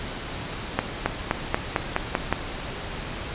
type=accelerating click train; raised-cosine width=0.5 ms; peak=-5 dBFS; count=8; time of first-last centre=0.79-2.326 s; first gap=270 ms; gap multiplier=0.93; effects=pink hiss -33 dBFS RMS until 3.34 s + resampled to 8000 Hz